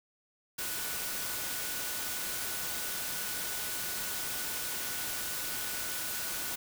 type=tone in noise; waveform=sine; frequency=1475 Hz; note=F#6; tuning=6 cents flat; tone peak=-46 dBFS; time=0.58-6.56 s; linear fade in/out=10 ms; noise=white; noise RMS=-36 dBFS; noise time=0.58-6.56 s; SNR=-13 dB; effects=none